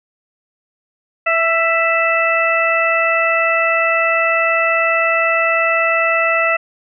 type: harmonic tone with a mistuned harmonic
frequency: 659.3 Hz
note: E5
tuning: in tune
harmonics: 1 / 2 / 3 / 4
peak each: -18 / -18 / -18 / -18 dBFS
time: 1.26-6.57 s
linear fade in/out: 10 ms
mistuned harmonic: 2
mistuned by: +22 cents
effects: none